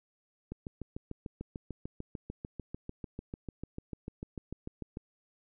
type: click train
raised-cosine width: 3 ms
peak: -26 dBFS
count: 31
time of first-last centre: 0.52-4.971 s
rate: 6.74 Hz
effects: none